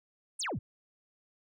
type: exponential sweep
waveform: sine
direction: down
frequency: 10548 to 81.3 Hz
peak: -31 dBFS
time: 0.39-0.59 s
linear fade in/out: 10 ms
effects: tanh soft clip ceiling -28 dBFS